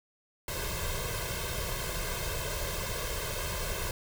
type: noise with comb filter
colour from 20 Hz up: pink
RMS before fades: -34 dBFS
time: 0.48-3.91 s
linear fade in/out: 2 ms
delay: 1.9 ms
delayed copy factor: +0.9
effects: none